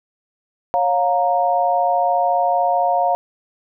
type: chord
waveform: sine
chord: Bb minor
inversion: first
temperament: equal with one note detuned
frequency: 554.4 / 708.2 / 932.3 Hz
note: Db5 / F5 / Bb5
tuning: 0 / +24 / 0 cents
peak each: -22 / -16 / -21 dBFS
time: 0.74-3.15 s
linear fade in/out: 0 ms
effects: none